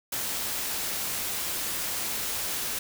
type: noise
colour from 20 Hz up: white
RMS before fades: -31 dBFS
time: 0.12-2.79 s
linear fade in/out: 5 ms
effects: none